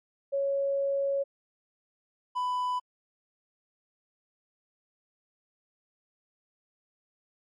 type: tone pair in turn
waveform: sine / triangle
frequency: 554.4 / 996.1 Hz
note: C#5 / B5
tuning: 0 / +15 cents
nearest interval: minor seventh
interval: 1015 cents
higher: second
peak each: -25 / -25 dBFS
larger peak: neither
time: 0.32-1.24 / 2.35-2.8 s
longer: first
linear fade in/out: 20 ms
effects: MP3 48 kbps